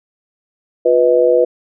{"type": "tone with amplitude modulation", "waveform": "sine", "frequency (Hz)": 493.9, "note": "B4", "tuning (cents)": 0, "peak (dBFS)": -4, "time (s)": [0.85, 1.45], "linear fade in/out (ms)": 10, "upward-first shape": "sine", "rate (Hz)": 138, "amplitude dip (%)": 100, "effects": []}